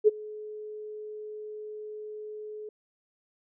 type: tone with ADSR envelope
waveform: sine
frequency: 425.8 Hz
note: G#4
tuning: 43 cents sharp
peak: -13 dBFS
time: 0.04-2.69 s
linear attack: 36 ms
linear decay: 22 ms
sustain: -24 dB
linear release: 3 ms
effects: none